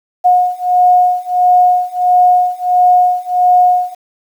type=beating tone pair; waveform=sine; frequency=722 / 723.5 Hz; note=F#5 / F#5; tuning=-43 / -39 cents; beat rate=1.5 Hz; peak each=-11 / -10 dBFS; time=0.24-3.95 s; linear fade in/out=20 ms; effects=7-bit